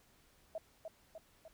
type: tone with echo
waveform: sine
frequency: 645 Hz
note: E5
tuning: 38 cents flat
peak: -38 dBFS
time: 0.55-0.58 s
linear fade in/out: 2 ms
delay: 300 ms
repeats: 3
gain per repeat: -4 dB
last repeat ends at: 1.48 s
effects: pink hiss -68 dBFS RMS until 1.53 s